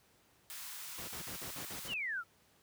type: high-pass noise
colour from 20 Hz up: white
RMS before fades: -46 dBFS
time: 0.5-1.88 s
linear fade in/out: 0 ms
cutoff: 890 Hz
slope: 24 dB/octave
type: noise bursts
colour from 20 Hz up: pink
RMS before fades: -46 dBFS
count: 7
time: 0.98-1.941 s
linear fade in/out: 5 ms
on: 97 ms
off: 47 ms
type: exponential sweep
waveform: sine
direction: down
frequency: 3196 to 1290 Hz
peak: -35 dBFS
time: 1.87-2.24 s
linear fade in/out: 50 ms
effects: pink hiss -68 dBFS RMS until 2.62 s + high-pass 80 Hz 12 dB/octave